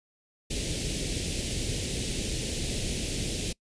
pink band-stop noise, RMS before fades -31 dBFS, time 0.5-3.53 s, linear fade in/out 10 ms, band 510 to 2500 Hz, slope 24 dB/octave, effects noise-tail reverb RT60 0.1 s tail -24 dB re dry + resampled to 22050 Hz

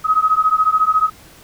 sine beating tone pair, 1262 / 1276 Hz, D#6 / D#6, +24 / +43 cents, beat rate 14 Hz, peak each -15 dBFS, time 0.04-1.1 s, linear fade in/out 20 ms, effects pink hiss -44 dBFS RMS until 1.43 s

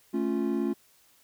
triangle chord, A augmented, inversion none, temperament equal, 220 / 277.2 / 349.2 Hz, A3 / C#4 / E#4, 0 / 0 / 0 cents, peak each -28 dBFS, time 0.13-0.74 s, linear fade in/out 20 ms, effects white hiss -62 dBFS RMS until 1.23 s

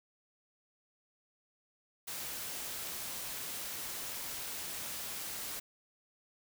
white noise, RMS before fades -41 dBFS, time 2.07-5.6 s, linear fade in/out 10 ms, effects none

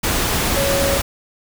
sine tone in noise, 554 Hz, C#5, 1 cent flat, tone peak -19 dBFS, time 0.56-0.98 s, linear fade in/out 10 ms, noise pink, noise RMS -19 dBFS, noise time 0.03-1.02 s, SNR -3 dB, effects none

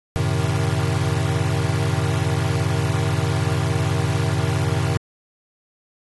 square chord, F# diminished seventh, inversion none, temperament equal, 92.5 / 110 / 130.81 / 155.56 Hz, F#2 / A2 / C3 / Eb3, 0 / 0 / 0 / 0 cents, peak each -25 dBFS, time 0.16-4.97 s, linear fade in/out 0 ms, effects AAC 32 kbps

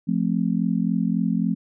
sine chord, F major, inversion none, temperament just, 174.61 / 218.3 / 261.9 Hz, F3 / A3 / C4, 0 / -13 / +2 cents, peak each -23 / -23 / -26 dBFS, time 0.07-1.55 s, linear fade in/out 20 ms, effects none

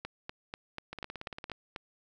two click trains, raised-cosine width 0.3 ms, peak -22 / -24 dBFS, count 8 / 11, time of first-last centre 0.05-1.761 / 0.93-1.498 s, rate 4.09 / 17.6 Hz, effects none

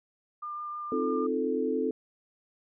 sine tone with vibrato, 1200 Hz, D6, 37 cents sharp, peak -34 dBFS, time 0.42-1.27 s, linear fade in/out 10 ms, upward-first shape triangle, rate 6.3 Hz, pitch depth 10 cents each way
sine chord, F dominant seventh, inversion second, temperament equal, 261.6 / 311.1 / 349.2 / 440 Hz, C4 / Eb4 / F4 / A4, 0 / 0 / 0 / 0 cents, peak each -31 / -34 / -35 / -29 dBFS, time 0.92-1.91 s, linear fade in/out 2 ms
effects none

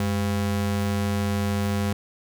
square ring-modulated tone, 150.2 Hz, D3, 39 cents sharp, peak -20 dBFS, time 0-1.93 s, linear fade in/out 2 ms, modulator 56.8 Hz, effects none

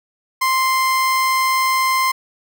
30% pulse tone, 1046 Hz, C6, 1 cent flat, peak -12 dBFS, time 0.41-2.12 s, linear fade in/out 10 ms, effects none

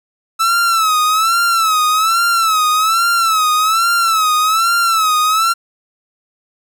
45% pulse tone with vibrato, 1311 Hz, E6, 10 cents flat, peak -11 dBFS, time 0.39-5.54 s, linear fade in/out 20 ms, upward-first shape sine, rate 1.2 Hz, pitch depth 99 cents each way, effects none

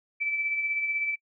sine tone with tremolo, 2318 Hz, D7, 23 cents flat, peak -24 dBFS, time 0.2-1.16 s, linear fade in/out 20 ms, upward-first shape sine, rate 16 Hz, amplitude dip 40%, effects noise-tail reverb RT60 0.1 s tail -26 dB re dry

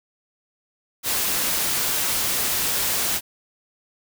white noise, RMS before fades -23 dBFS, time 1.03-3.21 s, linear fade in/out 50 ms, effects none

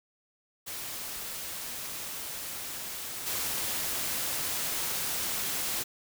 white noise with level steps, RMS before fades -38 / -32 dBFS, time 0.66-5.84 s, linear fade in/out 20 ms, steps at 3.26 s, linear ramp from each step 10 ms, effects none

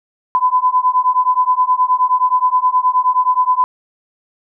sine beating tone pair, 1003 / 1012.5 Hz, B5 / B5, +26 / +43 cents, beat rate 9.5 Hz, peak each -14 dBFS, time 0.35-3.64 s, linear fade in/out 0 ms, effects none

